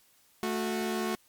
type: tone pair together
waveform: sawtooth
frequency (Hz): 220 / 366.2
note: A3 / F#4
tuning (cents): 0 / -18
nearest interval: major sixth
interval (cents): 882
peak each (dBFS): -28 / -28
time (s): 0.43-1.15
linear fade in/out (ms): 0
effects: white hiss -64 dBFS RMS until 1.28 s + MP3 96 kbps